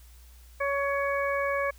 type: harmonic tone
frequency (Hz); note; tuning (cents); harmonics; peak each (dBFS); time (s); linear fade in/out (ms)
560; C#5; +18; 1 / 2 / 3 / 4; -28 / -31 / -33 / -34; 0.6-1.71; 10
effects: added 60 Hz sine -49 dBFS peak until 1.78 s + white hiss -59 dBFS RMS until 1.78 s